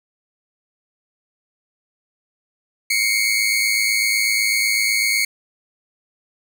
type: tone pair together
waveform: sawtooth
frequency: 2135 / 2243 Hz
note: C7 / C#7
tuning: +34 / +20 cents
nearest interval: minor second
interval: 86 cents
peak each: -16 dBFS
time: 2.9-5.25 s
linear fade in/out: 5 ms
effects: none